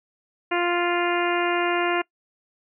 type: harmonic tone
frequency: 349.2 Hz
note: F4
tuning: in tune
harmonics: 1 / 2 / 3 / 4 / 5 / 6 / 7 / 8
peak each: -24 / -27 / -29 / -30 / -31 / -32 / -32 / -33 dBFS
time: 0.51-2.02 s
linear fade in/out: 10 ms
effects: noise-tail reverb RT60 0.1 s tail -23 dB re dry